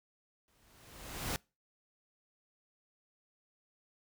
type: noise with exponential growth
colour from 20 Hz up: pink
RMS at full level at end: -34 dBFS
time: 0.48-1.36 s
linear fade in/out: 0 ms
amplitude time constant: 190 ms
effects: noise-tail reverb RT60 0.3 s tail -26 dB re dry